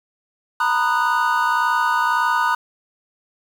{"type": "chord", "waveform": "triangle", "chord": "B major seventh", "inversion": "third", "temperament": "just", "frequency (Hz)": [926, 987.8, 1234.7, 1481.6], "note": ["A#5", "B5", "D#6", "F#6"], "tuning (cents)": [-12, 0, -14, 2], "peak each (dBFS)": -20, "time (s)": [0.6, 2.55], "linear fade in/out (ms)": 5, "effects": ["7-bit"]}